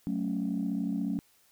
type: chord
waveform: sine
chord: F# minor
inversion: none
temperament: equal with one note detuned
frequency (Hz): 186.18 / 220 / 277.2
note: F#3 / A3 / C#4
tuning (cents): +11 / 0 / 0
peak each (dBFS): -32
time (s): 0.07-1.19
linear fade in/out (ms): 0
effects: tanh soft clip ceiling -22 dBFS + white hiss -65 dBFS RMS until 1.51 s